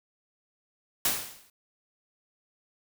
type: noise with exponential decay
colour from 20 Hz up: white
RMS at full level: -23 dBFS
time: 1.05-1.5 s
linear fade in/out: 2 ms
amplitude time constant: 97 ms
effects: none